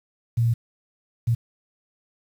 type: tone bursts at uneven times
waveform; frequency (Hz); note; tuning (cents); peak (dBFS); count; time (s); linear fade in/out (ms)
sine; 116.54; A#2; 0; -17; 2; 0.37-0.54 / 1.27-1.35; 10
effects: 8-bit